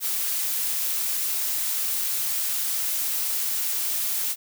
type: noise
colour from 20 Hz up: blue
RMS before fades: -26 dBFS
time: 0-4.36 s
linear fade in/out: 50 ms
effects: none